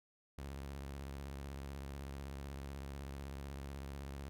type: tone with vibrato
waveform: sawtooth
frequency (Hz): 69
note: C#2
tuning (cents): -7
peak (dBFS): -40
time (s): 0.38-4.29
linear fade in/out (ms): 0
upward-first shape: triangle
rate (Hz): 16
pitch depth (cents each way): 130
effects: none